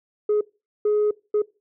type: tone bursts at uneven times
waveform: sine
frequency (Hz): 420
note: G#4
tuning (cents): +19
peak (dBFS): -15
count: 3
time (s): 0.29-0.41 / 0.85-1.11 / 1.34-1.42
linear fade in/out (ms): 5
effects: noise-tail reverb RT60 0.3 s tail -23 dB re dry + tanh soft clip ceiling -15 dBFS